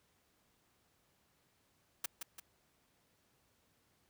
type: noise with echo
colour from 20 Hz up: white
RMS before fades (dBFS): -37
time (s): 2.04-2.06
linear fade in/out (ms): 5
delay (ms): 170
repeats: 2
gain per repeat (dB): -6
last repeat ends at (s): 2.4
effects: pink hiss -74 dBFS RMS until 4.09 s + high-pass 60 Hz 12 dB/octave